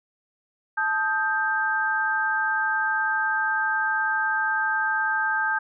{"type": "tone cluster", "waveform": "sine", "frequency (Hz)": [875, 1256, 1577], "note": ["A5", "D#6", "G6"], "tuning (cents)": [-10, 16, 10], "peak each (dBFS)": [-27, -30, -23], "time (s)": [0.77, 5.59], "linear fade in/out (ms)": 10, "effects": []}